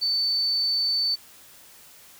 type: tone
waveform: sine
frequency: 4524 Hz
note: C#8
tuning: 34 cents sharp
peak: -21 dBFS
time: 0.01-1.16 s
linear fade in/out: 20 ms
effects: white hiss -50 dBFS RMS until 2.19 s